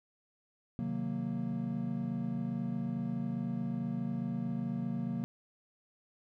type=chord; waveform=triangle; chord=C half-diminished seventh; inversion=none; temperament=equal; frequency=130.81 / 155.56 / 185 / 233.1 Hz; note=C3 / Eb3 / Gb3 / Bb3; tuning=0 / 0 / 0 / 0 cents; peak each=-38 / -40 / -36 / -34 dBFS; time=0.79-5.24 s; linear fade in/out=0 ms; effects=none